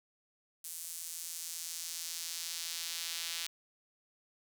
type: tone with high-pass filter sweep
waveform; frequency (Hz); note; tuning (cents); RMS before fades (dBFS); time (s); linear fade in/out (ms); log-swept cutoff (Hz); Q
sawtooth; 167.3; E3; +26; -41; 0.64-3.47; 5; 8800 to 3400; 1.1
effects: none